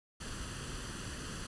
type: noise with comb filter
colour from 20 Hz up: pink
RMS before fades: -42 dBFS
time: 0.2-1.47 s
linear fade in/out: 10 ms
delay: 0.66 ms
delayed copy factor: +0.6
effects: resampled to 24000 Hz